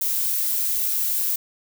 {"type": "noise", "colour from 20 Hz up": "violet", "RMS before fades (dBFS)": -23, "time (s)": [0.01, 1.36], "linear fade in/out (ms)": 5, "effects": []}